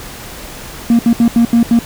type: tone bursts at uneven times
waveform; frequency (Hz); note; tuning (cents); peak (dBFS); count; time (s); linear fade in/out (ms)
triangle; 233.6; A#3; +4; -3; 6; 0.9-0.99 / 1.06-1.13 / 1.2-1.28 / 1.36-1.45 / 1.53-1.63 / 1.71-1.79; 2
effects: tanh soft clip ceiling 0 dBFS + pink hiss -30 dBFS RMS until 1.85 s